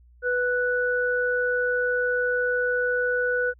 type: tone pair together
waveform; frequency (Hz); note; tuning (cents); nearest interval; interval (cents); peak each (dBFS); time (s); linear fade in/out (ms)
sine; 493.9 / 1480; B4 / F#6; 0 / 0; octave + perfect fifth; 1900; -24; 0.22-3.54; 50
effects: added 60 Hz sine -51 dBFS peak until 3.59 s